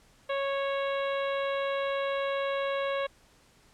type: harmonic tone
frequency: 552 Hz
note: C#5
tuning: 7 cents flat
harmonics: 1 / 2 / 3 / 4 / 5 / 6 / 7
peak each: -29 / -35 / -39 / -41 / -43 / -45 / -46 dBFS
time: 0.29-3.07 s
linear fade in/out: 10 ms
effects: pink hiss -61 dBFS RMS until 3.73 s + low-pass 10000 Hz 12 dB/octave